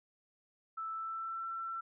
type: tone with pitch glide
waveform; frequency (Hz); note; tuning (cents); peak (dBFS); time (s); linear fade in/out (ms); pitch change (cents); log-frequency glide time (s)
sine; 1318.5 to 1343.9; E6 to E6; 0 to +33; -37; 0.77-1.81; 10; +33; 0.92-1.44
effects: none